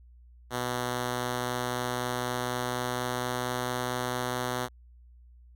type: tone with pitch glide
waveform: 5% pulse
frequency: 123.47 to 124.62 Hz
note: B2 to B2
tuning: 0 to +16 cents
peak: -18 dBFS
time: 0.5-4.69 s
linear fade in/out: 50 ms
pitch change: +16 cents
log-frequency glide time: 0.74-4.17 s
effects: added 60 Hz sine -51 dBFS peak until 5.55 s